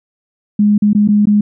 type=tone with dropouts; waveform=sine; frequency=207.7 Hz; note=G#3; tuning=in tune; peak=-7 dBFS; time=0.59-1.41 s; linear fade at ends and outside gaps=5 ms; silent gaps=0.78-0.821 / 0.932-0.949 / 1.077-1.086 / 1.256-1.27 s; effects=none